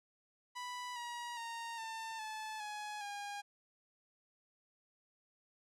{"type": "tone with pitch steps", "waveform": "sawtooth", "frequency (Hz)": [987.8, 956.4, 925.9, 896.4, 867.9, 840.3, 813.5], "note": ["B5", "A#5", "A#5", "A5", "A5", "G#5", "G#5"], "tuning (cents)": [0, 44, -12, 32, -24, 20, -36], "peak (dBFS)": -38, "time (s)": [0.55, 3.42], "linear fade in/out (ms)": 20, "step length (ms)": 410, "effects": ["low-pass 9000 Hz 12 dB/octave"]}